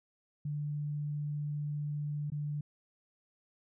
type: tone with dropouts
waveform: sine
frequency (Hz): 147.5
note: D3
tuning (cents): +8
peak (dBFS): -33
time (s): 0.45-2.61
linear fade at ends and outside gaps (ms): 5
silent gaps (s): 2.302-2.319
effects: none